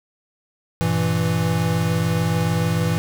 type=chord; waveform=square; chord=E diminished; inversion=first; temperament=equal with one note detuned; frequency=98 / 117.9 / 164.81 Hz; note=G2 / Bb2 / E3; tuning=0 / +20 / 0 cents; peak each=-25 / -25 / -21 dBFS; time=0.81-2.98 s; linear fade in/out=0 ms; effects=none